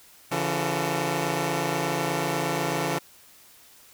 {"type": "tone cluster", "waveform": "10% pulse", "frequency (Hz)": [141.1, 169.3, 369.7, 449.3], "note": ["C#3", "E3", "F#4", "A4"], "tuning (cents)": [31, 46, -1, 36], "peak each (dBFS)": [-21, -20, -27, -25], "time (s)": [0.31, 2.99], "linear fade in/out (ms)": 10, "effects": ["white hiss -53 dBFS RMS until 3.93 s"]}